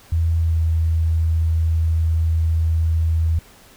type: tone with pitch glide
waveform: sine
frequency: 82.41 to 81.28 Hz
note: E2 to E2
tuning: 0 to -24 cents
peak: -15 dBFS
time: 0.12-3.39 s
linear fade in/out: 5 ms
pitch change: -24 cents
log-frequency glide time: 0.4-0.55 s
effects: pink hiss -48 dBFS RMS until 3.76 s